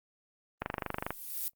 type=noise with exponential growth; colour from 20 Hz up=violet; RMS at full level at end=-32 dBFS; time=0.6-1.48 s; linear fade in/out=0 ms; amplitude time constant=190 ms
type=click train; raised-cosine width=0.5 ms; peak=-17 dBFS; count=13; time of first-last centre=0.62-1.106 s; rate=24.7 Hz
effects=noise-tail reverb RT60 0.1 s tail -23 dB re dry + Opus 32 kbps